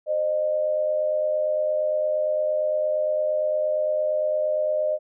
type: tone pair together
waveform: sine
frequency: 523 / 611.7 Hz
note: C5 / D#5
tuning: -1 / -30 cents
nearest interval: minor third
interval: 271 cents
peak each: -29 / -21 dBFS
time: 0.06-4.99 s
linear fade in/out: 50 ms
effects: none